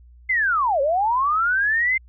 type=linear two-way sweep; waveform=sine; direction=down then up; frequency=2111 to 527 to 2111 Hz; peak=-17 dBFS; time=0.29-1.98 s; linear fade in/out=10 ms; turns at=0.81 s; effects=added 60 Hz sine -45 dBFS peak until 2.08 s